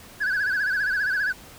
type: tone with vibrato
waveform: sine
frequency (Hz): 1591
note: G6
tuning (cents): +25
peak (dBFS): -19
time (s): 0.2-1.33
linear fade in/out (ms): 20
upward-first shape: sine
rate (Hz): 15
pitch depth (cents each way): 120
effects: tanh soft clip ceiling -20 dBFS + pink hiss -46 dBFS RMS until 1.58 s